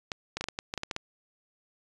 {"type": "clicks", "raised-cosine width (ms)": 0.2, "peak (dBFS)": -15, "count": 11, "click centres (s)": [0.118, 0.37, 0.41, 0.441, 0.486, 0.589, 0.739, 0.777, 0.834, 0.912, 0.964], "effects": ["resampled to 22050 Hz"]}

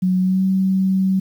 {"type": "tone with pitch glide", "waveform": "sine", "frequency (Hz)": [184.4, 190.13], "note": ["F#3", "F#3"], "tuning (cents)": [-6, 47], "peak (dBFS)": -14, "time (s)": [0.02, 1.2], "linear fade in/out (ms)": 10, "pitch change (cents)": 53, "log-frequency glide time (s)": [0.19, 0.44], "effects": ["8-bit"]}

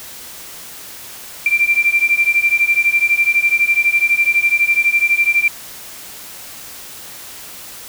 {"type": "beating tone pair", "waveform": "sine", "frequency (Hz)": [2354, 2366], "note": ["D7", "D7"], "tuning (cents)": [3, 12], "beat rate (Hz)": 12, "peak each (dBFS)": [-15, -14], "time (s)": [1.46, 5.48], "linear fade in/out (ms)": 2, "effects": ["white hiss -34 dBFS RMS until 7.88 s"]}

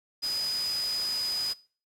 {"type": "tone in noise", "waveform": "sine", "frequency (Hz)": 4978, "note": "D#8", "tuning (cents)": 0, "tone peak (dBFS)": -27, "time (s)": [0.22, 1.54], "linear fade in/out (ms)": 20, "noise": "white", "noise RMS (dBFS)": -38, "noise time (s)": [0.22, 1.54], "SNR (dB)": 8, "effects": ["noise-tail reverb RT60 0.4 s tail -21 dB re dry", "low-pass 12000 Hz 12 dB/octave"]}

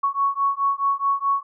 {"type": "beating tone pair", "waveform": "sine", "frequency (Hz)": [1108.7, 1113.4], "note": ["C#6", "C#6"], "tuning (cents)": [0, 7], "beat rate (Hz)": 4.7, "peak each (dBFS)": -22, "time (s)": [0.03, 1.43], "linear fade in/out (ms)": 10, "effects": []}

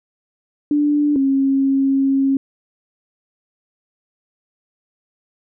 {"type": "tone pair in turn", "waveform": "sine", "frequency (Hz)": [293.7, 271.5], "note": ["D4", "C#4"], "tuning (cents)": [0, -36], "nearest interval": "minor second", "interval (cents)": 136, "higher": "first", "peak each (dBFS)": -13, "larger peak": "neither", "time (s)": [[0.71, 1.16], [1.16, 2.37]], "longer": "second", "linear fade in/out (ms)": 2, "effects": []}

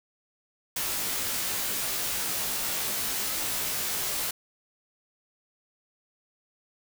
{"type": "noise with comb filter", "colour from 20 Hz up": "white", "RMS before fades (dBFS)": -30, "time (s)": [0.76, 4.31], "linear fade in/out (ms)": 5, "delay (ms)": 17, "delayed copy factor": -1, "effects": []}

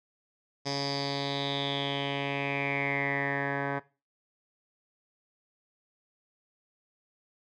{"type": "tone with low-pass filter sweep", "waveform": "10% pulse", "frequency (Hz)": 140, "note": "C#3", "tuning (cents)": 18, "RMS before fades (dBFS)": -31, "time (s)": [0.65, 3.8], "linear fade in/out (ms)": 20, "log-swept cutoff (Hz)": [5300, 1500], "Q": 7.2, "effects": ["noise-tail reverb RT60 0.3 s tail -18 dB re dry"]}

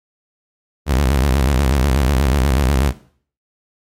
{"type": "tone with vibrato", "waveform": "sawtooth", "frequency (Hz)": 67.4, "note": "C#2", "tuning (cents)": -48, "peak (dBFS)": -9, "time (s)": [0.86, 2.93], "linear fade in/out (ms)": 50, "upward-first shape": "square", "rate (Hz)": 8.2, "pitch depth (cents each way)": 130, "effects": ["noise-tail reverb RT60 0.5 s tail -17 dB re dry", "MP3 64 kbps"]}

